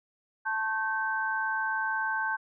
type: tone cluster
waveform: sine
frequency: 883 / 1085 / 1549 Hz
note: A5 / C#6 / G6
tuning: +6 / -37 / -21 cents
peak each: -32 / -37 / -29 dBFS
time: 0.45-2.37 s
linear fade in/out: 20 ms
effects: none